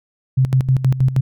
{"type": "tone with tremolo", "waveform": "sine", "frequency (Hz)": 130.81, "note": "C3", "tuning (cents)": 0, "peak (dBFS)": -10, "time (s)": [0.37, 1.21], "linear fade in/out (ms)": 10, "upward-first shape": "square", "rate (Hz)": 6.3, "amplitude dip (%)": 75, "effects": []}